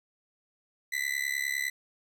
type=tone with amplitude modulation; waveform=40% pulse; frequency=2000 Hz; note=B6; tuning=21 cents sharp; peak=-24 dBFS; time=0.92-1.7 s; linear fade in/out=10 ms; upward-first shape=sine; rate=69.9 Hz; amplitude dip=95%; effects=none